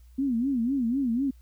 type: tone with vibrato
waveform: sine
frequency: 252.2 Hz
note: B3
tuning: 36 cents sharp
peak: -23 dBFS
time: 0.18-1.31 s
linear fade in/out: 10 ms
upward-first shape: sine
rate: 4 Hz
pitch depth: 190 cents each way
effects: added 60 Hz sine -49 dBFS peak until 1.41 s + white hiss -68 dBFS RMS until 1.41 s